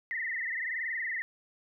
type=tone with frequency modulation; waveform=sine; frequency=1928 Hz; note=B6; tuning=42 cents flat; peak=-31 dBFS; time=0.11-1.22 s; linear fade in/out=0 ms; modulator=21.2 Hz; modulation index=6.2; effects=none